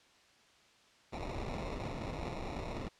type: noise with sample-and-hold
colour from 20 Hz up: pink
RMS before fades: -40 dBFS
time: 1.12-2.89 s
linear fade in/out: 20 ms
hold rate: 1575 Hz
effects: white hiss -64 dBFS RMS until 2.99 s + low-pass 5000 Hz 12 dB/octave